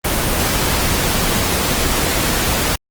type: noise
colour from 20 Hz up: pink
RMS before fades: -17 dBFS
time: 0.04-2.76 s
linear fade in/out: 10 ms
effects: Opus 24 kbps